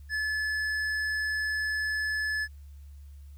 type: tone with tanh clipping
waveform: sine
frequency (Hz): 1725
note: A6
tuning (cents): -35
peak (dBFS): -29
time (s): 0.09-2.48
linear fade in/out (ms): 50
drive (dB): 10
effects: added 71 Hz sine -44 dBFS peak until 3.37 s + white hiss -68 dBFS RMS until 3.37 s